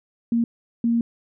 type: tone bursts at uneven times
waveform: sine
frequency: 233.1 Hz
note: A#3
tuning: in tune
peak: -17 dBFS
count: 2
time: 0.32-0.44 / 0.84-1.01 s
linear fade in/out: 2 ms
effects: none